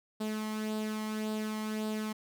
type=tone with flanger; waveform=sawtooth; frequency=215.7 Hz; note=A3; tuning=34 cents flat; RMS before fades=-35 dBFS; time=0.2-2.13 s; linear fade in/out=10 ms; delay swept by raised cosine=0.23 to 0.98 ms; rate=1.8 Hz; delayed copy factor=+0.5; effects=none